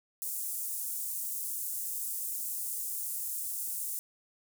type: high-pass noise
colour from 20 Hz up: pink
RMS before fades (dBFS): -36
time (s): 0.22-3.99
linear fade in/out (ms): 0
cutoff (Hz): 8500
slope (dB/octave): 24
effects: none